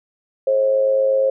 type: tone with amplitude modulation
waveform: sine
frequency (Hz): 535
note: C5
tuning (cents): +38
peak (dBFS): -11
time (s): 0.47-1.3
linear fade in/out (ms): 5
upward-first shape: sine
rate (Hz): 108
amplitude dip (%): 55
effects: none